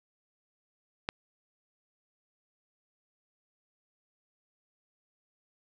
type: click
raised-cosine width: 0.3 ms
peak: -14 dBFS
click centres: 1.089 s
effects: none